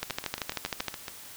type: two click trains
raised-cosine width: 0.2 ms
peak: -18 / -12 dBFS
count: 8 / 12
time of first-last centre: 0.1-1.082 / 0.03-0.883 s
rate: 7.13 / 12.9 Hz
effects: white hiss -46 dBFS RMS until 1.36 s